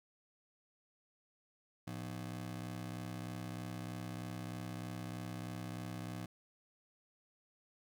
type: ring-modulated tone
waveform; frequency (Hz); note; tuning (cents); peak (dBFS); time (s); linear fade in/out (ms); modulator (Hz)
30% pulse; 140; C#3; +18; -36; 1.87-6.26; 5; 31.6
effects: none